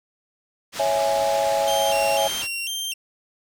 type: low-pass noise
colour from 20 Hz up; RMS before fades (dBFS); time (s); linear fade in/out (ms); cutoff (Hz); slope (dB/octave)
white; -33; 0.72-2.48; 50; 5900; 12
type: chord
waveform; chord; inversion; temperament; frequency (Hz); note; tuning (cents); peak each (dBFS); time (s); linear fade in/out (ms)
sine; C# minor; none; equal; 554.4 / 659.3 / 830.6; C#5 / E5 / G#5; 0 / 0 / 0; -23; 0.79-2.28; 10
type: tone with vibrato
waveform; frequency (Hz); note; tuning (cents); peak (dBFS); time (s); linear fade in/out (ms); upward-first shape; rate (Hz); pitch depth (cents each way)
sawtooth; 2947; F#7; -8; -23; 1.67-2.94; 10; square; 2; 120
effects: none